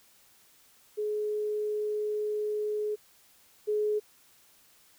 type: tone pair in turn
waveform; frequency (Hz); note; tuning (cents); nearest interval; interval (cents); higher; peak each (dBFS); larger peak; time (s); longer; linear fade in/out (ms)
sine; 422.3 / 422.3; G#4 / G#4; +29 / +29; unison; 0; neither; -28 / -25; second; 0.97-2.96 / 3.67-4; first; 20
effects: white hiss -61 dBFS RMS until 4.98 s